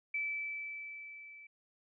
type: tone with level ramp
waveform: sine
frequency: 2314 Hz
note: D7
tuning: 26 cents flat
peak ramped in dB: -32 to -51 dBFS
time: 0.14-1.47 s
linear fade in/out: 5 ms
effects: none